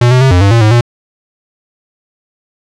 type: tone with pitch steps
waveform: square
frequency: 121.2 / 127.2 / 133 / 89.4 / 99.3 / 116.3 / 107.6 / 119.4 Hz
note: B2 / C3 / C3 / F2 / G2 / A#2 / A2 / A#2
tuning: -32 / -48 / +29 / +41 / +23 / -4 / -38 / +42 cents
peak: -5 dBFS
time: 0.01-0.81 s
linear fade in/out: 5 ms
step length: 100 ms
effects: low-pass 6000 Hz 12 dB/octave